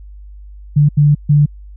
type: tone bursts at uneven times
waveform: sine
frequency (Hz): 146.7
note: D3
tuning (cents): -2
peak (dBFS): -6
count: 3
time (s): 0.76-0.89 / 0.97-1.15 / 1.29-1.46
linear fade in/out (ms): 10
effects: added 50 Hz sine -32 dBFS peak until 1.76 s